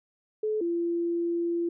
sine tone pair in turn, 430 / 341.3 Hz, A4 / F4, -40 / -40 cents, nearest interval major third, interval 400 cents, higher first, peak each -25 dBFS, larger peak neither, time 0.43-0.61 / 0.61-1.69 s, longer second, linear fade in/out 5 ms, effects none

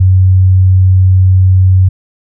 sine tone, 93.4 Hz, F#2, 17 cents sharp, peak -3 dBFS, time 0-1.89 s, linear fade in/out 10 ms, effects none

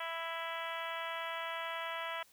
harmonic tone, 330.6 Hz, E4, 5 cents sharp, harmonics 2 / 3 / 4 / 5 / 6 / 7 / 8 / 9 / 10, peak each -44 / -43 / -44 / -47 / -45 / -49 / -50 / -50 / -49 dBFS, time 0-2.23 s, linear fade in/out 5 ms, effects white hiss -65 dBFS RMS until 2.32 s

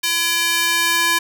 square tone with high-pass filter sweep, 337.9 Hz, E4, 43 cents sharp, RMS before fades -18 dBFS, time 0.03-1.19 s, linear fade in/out 10 ms, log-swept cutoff 2600 to 1400 Hz, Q 1, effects none

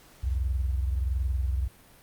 sine tone pair together, 63.8 / 85.16 Hz, C2 / F2, -43 / -43 cents, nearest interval perfect fourth, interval 500 cents, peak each -25 / -33 dBFS, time 0.23-1.68 s, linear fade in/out 10 ms, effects pink hiss -55 dBFS RMS until 2.02 s + Opus 48 kbps

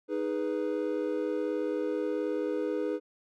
triangle chord, G# minor, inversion second, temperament equal, 311.1 / 415.3 / 493.9 Hz, D#4 / G#4 / B4, 0 / 0 / 0 cents, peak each -31 / -31 / -31 dBFS, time 0.08-3 s, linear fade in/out 50 ms, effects none

